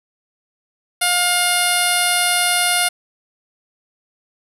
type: tone with low-pass filter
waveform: 10% pulse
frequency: 710 Hz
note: F5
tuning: 28 cents sharp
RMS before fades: -17 dBFS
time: 1.01-2.89 s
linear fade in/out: 10 ms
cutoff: 10000 Hz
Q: 3.8
effects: 7-bit